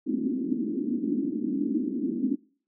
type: band-pass noise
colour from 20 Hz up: pink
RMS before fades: -28 dBFS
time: 0.06-2.36 s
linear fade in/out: 20 ms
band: 230 to 310 Hz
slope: 48 dB/octave
effects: noise-tail reverb RT60 0.5 s tail -25 dB re dry